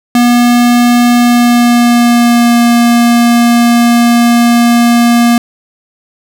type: tone with pitch glide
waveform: square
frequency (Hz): 241.2 to 236.9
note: B3 to A#3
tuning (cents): -41 to +28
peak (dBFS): -5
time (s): 0.15-5.38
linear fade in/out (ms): 2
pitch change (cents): -31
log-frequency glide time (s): 1.16-2.59
effects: none